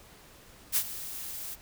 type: noise with ADSR envelope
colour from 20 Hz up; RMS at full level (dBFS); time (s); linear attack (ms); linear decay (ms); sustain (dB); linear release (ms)
blue; -24; 0.72-1.56; 43; 67; -15; 28
effects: pink hiss -54 dBFS RMS until 1.61 s